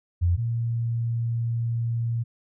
sine tone pair in turn, 87.31 / 116.54 Hz, F2 / A#2, 0 / 0 cents, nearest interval perfect fourth, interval 500 cents, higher second, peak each -18 / -23 dBFS, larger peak first, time 0.21-0.37 / 0.37-2.24 s, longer second, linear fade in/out 20 ms, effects none

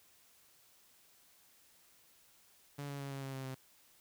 sawtooth tone with pitch steps, 142.9 / 140.93 / 138.99 / 137.08 / 135.19 / 133.33 / 131.49 Hz, D3 / C#3 / C#3 / C#3 / C#3 / C3 / C3, -47 / +29 / +5 / -19 / -43 / +33 / +9 cents, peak -37 dBFS, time 2.78-3.55 s, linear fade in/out 10 ms, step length 110 ms, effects white hiss -66 dBFS RMS until 4 s

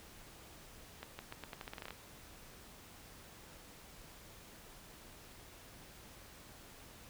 accelerating click train, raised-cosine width 0.3 ms, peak -28 dBFS, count 13, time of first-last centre 1.03-1.907 s, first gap 160 ms, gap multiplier 0.84, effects pink hiss -56 dBFS RMS until 7.09 s

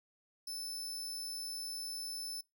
sawtooth tone, 5270 Hz, E8, 1 cent flat, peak -37 dBFS, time 0.47-2.41 s, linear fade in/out 5 ms, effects noise-tail reverb RT60 0.2 s tail -23 dB re dry

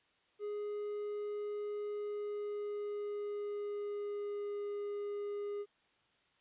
triangle tone with pitch glide, 415.3 to 409.6 Hz, G#4 to G#4, 0 to -24 cents, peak -35 dBFS, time 0.39-5.66 s, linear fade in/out 50 ms, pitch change -24 cents, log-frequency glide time 1.92-4.6 s, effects white hiss -72 dBFS RMS until 6.4 s + resampled to 8000 Hz

